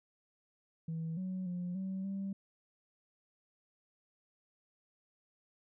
sine tone with pitch steps, 162.7 / 186 / 177.9 / 190.3 / 195.3 Hz, E3 / F#3 / F3 / F#3 / G3, -22 / +9 / +32 / +49 / -6 cents, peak -34 dBFS, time 0.88-2.33 s, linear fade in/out 5 ms, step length 290 ms, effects tanh soft clip ceiling -33 dBFS

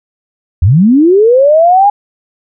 sine linear sweep, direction up, 73.5 to 830 Hz, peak -3 dBFS, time 0.62-1.9 s, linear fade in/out 5 ms, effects none

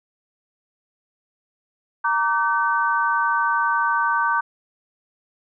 sine tone cluster, 930 / 1162 / 1528 Hz, A#5 / D6 / G6, -4 / -19 / -45 cents, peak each -22 dBFS, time 2.04-4.41 s, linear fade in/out 10 ms, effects none

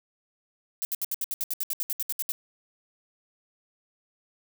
violet noise bursts, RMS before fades -29 dBFS, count 16, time 0.82-2.32 s, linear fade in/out 0 ms, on 30 ms, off 68 ms, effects none

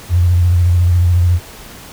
sine tone with vibrato, 88 Hz, F2, 14 cents sharp, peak -8 dBFS, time 0.09-1.4 s, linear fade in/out 50 ms, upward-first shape square, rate 14 Hz, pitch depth 39 cents each way, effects pink hiss -35 dBFS RMS until 1.92 s

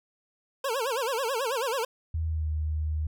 25% pulse tone with vibrato, 496.9 Hz, B4, 11 cents sharp, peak -23 dBFS, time 0.64-1.85 s, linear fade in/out 5 ms, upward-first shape sine, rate 9.2 Hz, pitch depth 210 cents each way
sine tone with pitch glide, 80.5 to 77.27 Hz, E2 to D#2, -41 to -11 cents, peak -26 dBFS, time 2.14-3.07 s, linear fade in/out 5 ms, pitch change -70 cents, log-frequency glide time 2.26-2.48 s
effects none

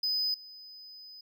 triangle tone with level steps, 5010 Hz, D#8, 11 cents sharp, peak -26 / -45 dBFS, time 0.03-1.21 s, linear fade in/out 5 ms, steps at 0.34 s, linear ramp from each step 2 ms, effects none

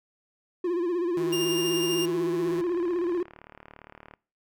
triangle tone with vibrato, 349.2 Hz, F4, in tune, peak -22 dBFS, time 0.64-3.23 s, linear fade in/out 5 ms, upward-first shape sine, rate 16 Hz, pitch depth 79 cents each way
sawtooth tone with pitch glide, 160.7 to 164.55 Hz, E3 to E3, -44 to -3 cents, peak -31 dBFS, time 1.17-2.61 s, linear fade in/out 2 ms, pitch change +41 cents, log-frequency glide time 1.37-1.59 s
sawtooth tone with tremolo, 2808 Hz, F7, 9 cents sharp, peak -24 dBFS, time 1.32-2.06 s, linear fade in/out 10 ms, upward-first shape sine, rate 12 Hz, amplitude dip 25%
click train, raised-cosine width 0.5 ms, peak -30 dBFS, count 63, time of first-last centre 2.48-4.138 s, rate 37.4 Hz
effects noise-tail reverb RT60 0.4 s tail -24 dB re dry

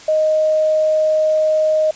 sine tone, 622.3 Hz, D#5, in tune, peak -12 dBFS, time 0.08-1.91 s, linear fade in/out 5 ms, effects white hiss -39 dBFS RMS until 1.95 s + resampled to 16000 Hz

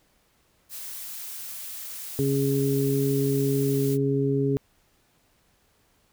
blue noise, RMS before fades -37 dBFS, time 0.69-3.98 s, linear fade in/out 50 ms
harmonic tone, 137.8 Hz, C#3, 10 cents flat, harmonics 1 / 2 / 3, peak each -25 / -26 / -25 dBFS, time 2.19-4.57 s, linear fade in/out 0 ms
effects pink hiss -65 dBFS RMS until 6.12 s

